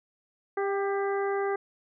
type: harmonic tone with a mistuned harmonic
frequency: 397.6 Hz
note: G4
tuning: 25 cents sharp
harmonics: 1 / 2 / 3 / 4 / 5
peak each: -27 / -33 / -37 / -39 / -41 dBFS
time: 0.57-1.56 s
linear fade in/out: 5 ms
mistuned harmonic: 2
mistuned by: -17 cents
effects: none